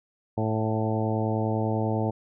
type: harmonic tone with a mistuned harmonic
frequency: 110 Hz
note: A2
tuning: in tune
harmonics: 1 / 2 / 3 / 4 / 5 / 6 / 7 / 8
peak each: -27 / -30 / -32 / -33 / -34 / -35 / -35 / -36 dBFS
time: 0.37-2.11 s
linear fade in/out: 10 ms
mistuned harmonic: 7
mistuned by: -25 cents
effects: none